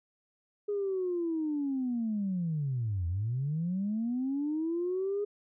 sine linear two-way sweep, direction down then up, 416 to 82.41 to 416 Hz, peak -28 dBFS, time 0.68-5.25 s, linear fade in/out 10 ms, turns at 3.07 s, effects tanh soft clip ceiling -24 dBFS

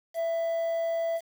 triangle tone with quantisation, 664 Hz, E5, 12 cents sharp, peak -24 dBFS, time 0.14-1.21 s, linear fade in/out 50 ms, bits 8, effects none

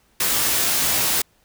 white noise with comb filter, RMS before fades -20 dBFS, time 0.2-1.22 s, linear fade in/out 5 ms, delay 16 ms, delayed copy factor +0.6, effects pink hiss -61 dBFS RMS until 1.44 s

